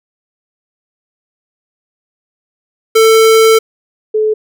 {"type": "tone pair in turn", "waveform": ["square", "sine"], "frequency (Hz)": [445, 431.3], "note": ["A4", "A4"], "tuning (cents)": [20, -35], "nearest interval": "minor second", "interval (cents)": 55, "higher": "first", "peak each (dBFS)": [-5, -9], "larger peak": "first", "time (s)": [[2.95, 3.59], [4.14, 4.34]], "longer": "first", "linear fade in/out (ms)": 10, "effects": []}